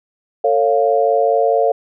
sine chord, A augmented, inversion none, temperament equal with one note detuned, 449.8 / 554.4 / 698.5 Hz, A4 / C#5 / E#5, +38 / 0 / 0 cents, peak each -16 dBFS, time 0.44-1.72 s, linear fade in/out 5 ms, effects none

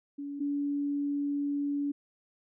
sine tone pair in turn, 284.3 / 285.9 Hz, C#4 / D4, +44 / -46 cents, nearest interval unison, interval 10 cents, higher second, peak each -35 / -28 dBFS, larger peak second, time 0.18-0.4 / 0.4-1.92 s, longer second, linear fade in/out 10 ms, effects none

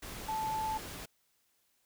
sine tone in noise, 874 Hz, A5, 12 cents flat, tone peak -32 dBFS, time 0.28-0.78 s, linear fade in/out 10 ms, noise pink, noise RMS -44 dBFS, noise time 0.02-1.06 s, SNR +9 dB, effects white hiss -74 dBFS RMS until 1.85 s

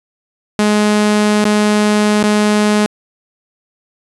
sawtooth tone with dropouts, 210 Hz, G#3, 19 cents sharp, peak -6 dBFS, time 0.59-2.86 s, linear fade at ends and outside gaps 0 ms, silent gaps 1.441-1.453 / 2.229-2.239 s, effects resampled to 24000 Hz

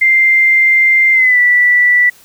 sine tone with pitch glide, 2093 to 1964.2 Hz, C7 to B6, 0 to -10 cents, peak -6 dBFS, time 0.01-2.1 s, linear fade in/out 10 ms, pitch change -110 cents, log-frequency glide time 1.13-1.39 s, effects white hiss -44 dBFS RMS until 2.24 s

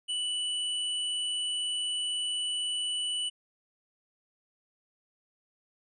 square tone, 2966 Hz, F#7, 4 cents sharp, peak -30 dBFS, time 0.08-3.3 s, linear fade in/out 20 ms, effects resampled to 24000 Hz

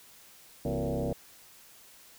sine tone with frequency modulation, 167.9 Hz, E3, 32 cents sharp, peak -28 dBFS, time 0.65-1.13 s, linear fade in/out 2 ms, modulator 101 Hz, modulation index 4.7, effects white hiss -55 dBFS RMS until 2.18 s

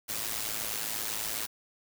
white noise with amplitude modulation, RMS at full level -31 dBFS, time 0.08-1.47 s, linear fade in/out 20 ms, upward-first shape sine, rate 108 Hz, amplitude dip 70%, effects none

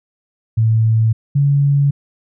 sine tone pair in turn, 111.6 / 141.5 Hz, A2 / C#3, +25 / +36 cents, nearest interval major third, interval 411 cents, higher second, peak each -10 dBFS, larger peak neither, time 0.57-1.13 / 1.35-1.91 s, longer neither, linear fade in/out 10 ms, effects none

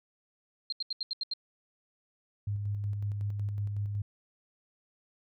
sine tone bursts, 4186 Hz, C8, in tune, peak -30 dBFS, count 7, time 0.7-1.336 s, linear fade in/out 2 ms, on 24 ms, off 78 ms
sine tone with tremolo, 102.3 Hz, G#2, 26 cents flat, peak -29 dBFS, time 2.47-4.02 s, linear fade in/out 5 ms, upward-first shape square, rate 5.4 Hz, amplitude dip 30%
effects none

